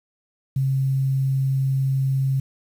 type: tone with quantisation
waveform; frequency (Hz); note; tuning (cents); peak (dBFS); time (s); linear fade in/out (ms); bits
sine; 134.4; C3; +47; -18; 0.56-2.4; 5; 8
effects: none